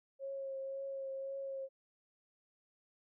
sine tone with vibrato, 542 Hz, C#5, 39 cents flat, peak -39 dBFS, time 0.19-1.69 s, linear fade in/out 50 ms, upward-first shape triangle, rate 1.9 Hz, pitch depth 20 cents each way, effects none

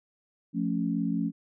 sine chord, F augmented, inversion none, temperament equal, 174.61 / 220 / 277.2 Hz, F3 / A3 / C#4, 0 / 0 / 0 cents, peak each -30 dBFS, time 0.53-1.32 s, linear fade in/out 50 ms, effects none

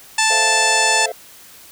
harmonic tone, 880 Hz, A5, in tune, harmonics 1 / 2 / 3 / 4 / 5 / 6 / 7 / 8 / 9 / 10, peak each -19 / -20 / -20 / -25 / -25 / -24 / -28 / -23 / -28 / -25 dBFS, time 0.18-1.06 s, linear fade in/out 5 ms
triangle chord, F major seventh, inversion first, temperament equal, 440 / 523.3 / 659.3 / 698.5 Hz, A4 / C5 / E5 / F5, 0 / 0 / 0 / 0 cents, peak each -27 dBFS, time 0.3-1.12 s, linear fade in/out 5 ms
effects white hiss -43 dBFS RMS until 1.71 s

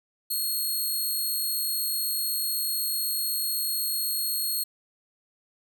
5% pulse tone, 4287 Hz, C8, 41 cents sharp, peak -19 dBFS, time 0.3-4.64 s, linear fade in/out 10 ms, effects none

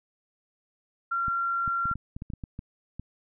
sine tone, 1374 Hz, F6, 29 cents flat, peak -25 dBFS, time 1.11-1.94 s, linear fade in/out 10 ms
clicks, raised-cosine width 5 ms, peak -24 dBFS, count 12, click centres 1.282 / 1.678 / 1.856 / 1.914 / 1.956 / 2.165 / 2.221 / 2.302 / 2.336 / 2.438 / 2.591 / 2.996 s
effects none

